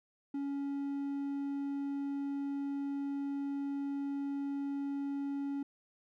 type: tone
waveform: triangle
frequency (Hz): 280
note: C#4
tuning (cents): +18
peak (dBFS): -32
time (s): 0.34-5.63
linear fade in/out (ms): 5
effects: none